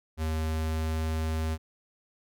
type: tone with pitch glide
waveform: square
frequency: 79.1 to 79.56 Hz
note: D#2 to D#2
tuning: +29 to +39 cents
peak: -28 dBFS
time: 0.17-1.58 s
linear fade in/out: 50 ms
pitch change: +10 cents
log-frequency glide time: 0.3-1.07 s
effects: none